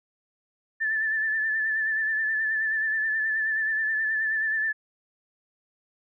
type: tone with vibrato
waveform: sine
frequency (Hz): 1756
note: A6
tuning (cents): -4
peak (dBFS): -23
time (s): 0.8-4.73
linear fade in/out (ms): 20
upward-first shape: sine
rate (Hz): 9.4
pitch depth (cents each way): 38
effects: none